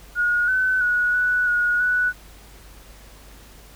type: tone with pitch steps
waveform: sine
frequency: 1442 / 1515 / 1460 / 1478 / 1448 / 1479 Hz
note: F#6 / F#6 / F#6 / F#6 / F#6 / F#6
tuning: -45 / +40 / -24 / -2 / -38 / -1 cents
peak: -17 dBFS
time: 0.15-2.13 s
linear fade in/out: 50 ms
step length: 330 ms
effects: added 50 Hz sine -45 dBFS peak until 3.75 s + pink hiss -48 dBFS RMS until 3.75 s